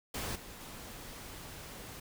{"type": "noise with level steps", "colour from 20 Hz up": "pink", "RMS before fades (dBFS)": [-38, -49, -47], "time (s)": [0.14, 2], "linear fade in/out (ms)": 5, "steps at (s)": [0.35, 0.6], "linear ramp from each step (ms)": 10, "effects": []}